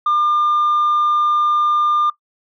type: tone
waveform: sine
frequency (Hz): 1200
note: D6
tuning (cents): +37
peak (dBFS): -11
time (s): 0.06-2.1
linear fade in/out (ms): 5
effects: noise-tail reverb RT60 0.1 s tail -19 dB re dry + tanh soft clip ceiling -11 dBFS